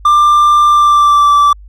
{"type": "tone with pitch glide", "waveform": "triangle", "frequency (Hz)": [1188, 1162.9], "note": ["D6", "D6"], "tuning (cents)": [20, -17], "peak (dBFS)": -3, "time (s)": [0.05, 1.53], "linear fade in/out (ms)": 5, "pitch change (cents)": -37, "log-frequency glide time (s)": [0.67, 1.33], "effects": ["added 50 Hz sine -32 dBFS peak until 1.68 s"]}